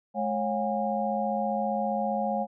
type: tone cluster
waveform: sine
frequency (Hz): 212.5 / 548 / 718 / 813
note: G#3 / C#5 / F5 / G#5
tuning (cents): +40 / -20 / +48 / -37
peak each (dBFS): -31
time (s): 0.14-2.47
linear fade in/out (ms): 50
effects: none